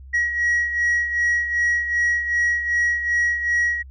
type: beating tone pair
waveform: sine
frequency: 1907 / 1909.6 Hz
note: A#6 / A#6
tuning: +39 / +41 cents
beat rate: 2.6 Hz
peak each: -17 / -23 dBFS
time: 0.13-3.83 s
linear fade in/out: 20 ms
effects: tanh soft clip ceiling -15 dBFS + added 66 Hz sine -38 dBFS peak until 3.9 s